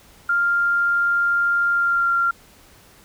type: tone with pitch glide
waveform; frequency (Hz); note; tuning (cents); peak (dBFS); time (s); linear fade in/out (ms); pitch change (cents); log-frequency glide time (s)
sine; 1396.9 to 1382.5; F6 to F6; 0 to -18; -16; 0.29-2.31; 5; -18; 1.71-2.11
effects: pink hiss -50 dBFS RMS until 3.04 s